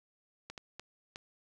clicks, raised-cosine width 0.2 ms, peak -26 dBFS, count 4, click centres 0.5 / 0.578 / 0.796 / 1.159 s, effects 10-bit

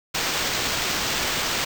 blue noise with sample-and-hold, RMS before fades -25 dBFS, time 0.14-1.65 s, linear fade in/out 10 ms, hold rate 11025 Hz, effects none

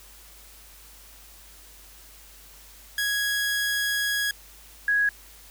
sawtooth / sine tone pair in turn, 1661.2 / 1661.2 Hz, G#6 / G#6, 0 / 0 cents, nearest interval unison, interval 0 cents, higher neither, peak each -20 / -19 dBFS, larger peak second, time 2.98-4.31 / 4.88-5.09 s, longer first, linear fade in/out 2 ms, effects added 50 Hz sine -52 dBFS peak until 5.5 s + white hiss -50 dBFS RMS until 5.5 s

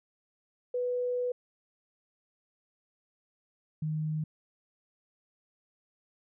sine tone pair in turn, 493.9 / 154.99 Hz, B4 / D#3, 0 / -6 cents, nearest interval octave + minor sixth, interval 2006 cents, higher first, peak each -28 / -29 dBFS, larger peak first, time 0.74-1.32 / 3.82-4.24 s, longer first, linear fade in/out 5 ms, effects none

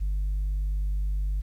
sine tone, 49.51 Hz, G1, 18 cents sharp, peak -22 dBFS, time 0-1.42 s, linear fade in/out 20 ms, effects tanh soft clip ceiling -23 dBFS + 10-bit

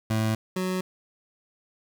25% pulse tone pair in turn, 110 / 185 Hz, A2 / F#3, 0 / 0 cents, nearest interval major sixth, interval 900 cents, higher second, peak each -19 / -22 dBFS, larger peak first, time 0.1-0.35 / 0.56-0.81 s, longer neither, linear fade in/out 5 ms, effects 10-bit

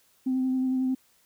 sine tone with vibrato, 259.1 Hz, C4, 17 cents flat, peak -22 dBFS, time 0.26-0.95 s, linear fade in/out 10 ms, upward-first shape sine, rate 11 Hz, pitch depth 16 cents each way, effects tanh soft clip ceiling -19 dBFS + white hiss -64 dBFS RMS until 1.25 s

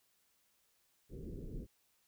pink low-pass noise, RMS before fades -45 dBFS, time 1.09-1.67 s, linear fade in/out 50 ms, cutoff 460 Hz, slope 48 dB/octave, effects white hiss -75 dBFS RMS until 2.07 s

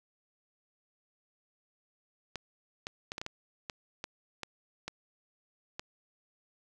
clicks, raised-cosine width 0.2 ms, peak -20 dBFS, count 11, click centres 2.357 / 2.869 / 3.119 / 3.181 / 3.215 / 3.264 / 3.698 / 4.041 / 4.433 / 4.88 / 5.795 s, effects none

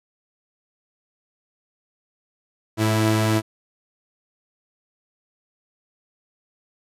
sawtooth tone pair together, 108.79 / 329.6 Hz, A2 / E4, -19 / 0 cents, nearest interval octave + perfect fifth, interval 1919 cents, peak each -15 / -18 dBFS, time 2.77-3.42 s, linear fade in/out 50 ms, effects resampled to 32000 Hz

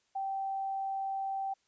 sine tone, 778 Hz, G5, 13 cents flat, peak -32 dBFS, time 0.15-1.54 s, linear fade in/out 10 ms, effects white hiss -74 dBFS RMS until 1.67 s + resampled to 16000 Hz

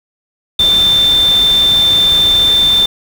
sine tone in noise, 3563 Hz, A7, 21 cents sharp, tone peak -7 dBFS, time 0.59-2.86 s, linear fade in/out 5 ms, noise pink, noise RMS -23 dBFS, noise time 0.59-2.86 s, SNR +13 dB, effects none

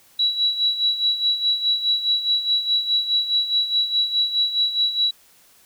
sine tone with tremolo, 3913 Hz, B7, 17 cents flat, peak -15 dBFS, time 0.19-5.11 s, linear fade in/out 5 ms, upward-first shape sine, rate 4.8 Hz, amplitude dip 70%, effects white hiss -54 dBFS RMS until 5.65 s

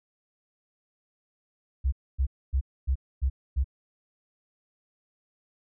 sine tone bursts, 66.4 Hz, C2, 26 cents sharp, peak -21 dBFS, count 6, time 1.84-3.644 s, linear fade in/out 20 ms, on 84 ms, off 260 ms, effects none

